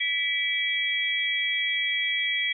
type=tone cluster; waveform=sine; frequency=1971 / 2310 / 3302 Hz; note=B6 / D7 / G#7; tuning=-4 / -29 / -11 cents; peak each=-28 / -28 / -28 dBFS; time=0-2.53 s; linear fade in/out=10 ms; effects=none